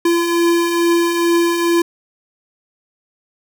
square beating tone pair, 338.7 / 341 Hz, E4 / F4, +47 / -41 cents, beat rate 2.3 Hz, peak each -23 / -14 dBFS, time 0.05-1.82 s, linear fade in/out 5 ms, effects none

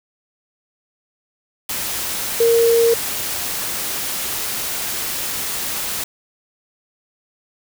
sine tone in noise, 463.3 Hz, A#4, 11 cents flat, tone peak -11 dBFS, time 2.4-2.94 s, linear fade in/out 5 ms, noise white, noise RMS -24 dBFS, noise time 1.69-6.04 s, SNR +10 dB, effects none

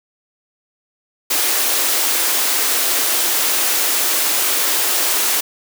white high-pass noise, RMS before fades -17 dBFS, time 1.3-5.41 s, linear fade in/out 10 ms, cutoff 270 Hz, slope 48 dB/octave, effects none

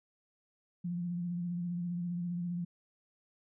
sine tone with vibrato, 174.61 Hz, F3, in tune, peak -33 dBFS, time 0.84-2.65 s, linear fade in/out 10 ms, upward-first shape sine, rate 15 Hz, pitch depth 34 cents each way, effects none

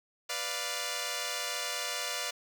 5% pulse chord, B diminished, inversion none, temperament equal, 493.9 / 587.3 / 698.5 Hz, B4 / D5 / F5, 0 / 0 / 0 cents, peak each -27 / -25 / -26 dBFS, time 0.29-2.31 s, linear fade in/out 10 ms, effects none

